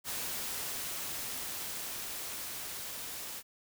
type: noise with level ramp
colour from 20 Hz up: white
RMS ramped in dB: -37 to -42 dBFS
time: 0.04-3.43 s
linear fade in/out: 50 ms
effects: none